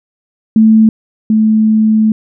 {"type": "tone pair in turn", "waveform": "sine", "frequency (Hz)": [220, 217.7], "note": ["A3", "A3"], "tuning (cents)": [0, -18], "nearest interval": "unison", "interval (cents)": 18, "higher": "first", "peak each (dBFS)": [-3, -6], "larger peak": "first", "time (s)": [[0.56, 0.89], [1.3, 2.12]], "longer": "second", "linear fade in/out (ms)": 2, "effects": []}